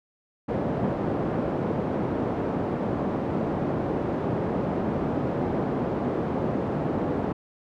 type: band-pass noise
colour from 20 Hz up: pink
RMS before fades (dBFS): -27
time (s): 0.48-7.33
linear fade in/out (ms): 10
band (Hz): 150 to 640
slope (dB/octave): 12
effects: none